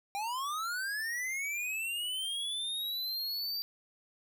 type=linear sweep; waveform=square; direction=up; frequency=784 to 4699 Hz; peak=-34 dBFS; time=0.15-3.62 s; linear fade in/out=0 ms; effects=none